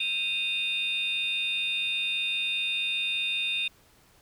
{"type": "tone cluster", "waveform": "sine", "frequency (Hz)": [2498, 2753, 3648], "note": ["D#7", "F7", "A#7"], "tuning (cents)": [6, -25, -38], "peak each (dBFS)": [-30, -32, -28], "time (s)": [0, 3.68], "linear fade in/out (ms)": 5, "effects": ["tanh soft clip ceiling -20 dBFS", "pink hiss -60 dBFS RMS until 4.21 s"]}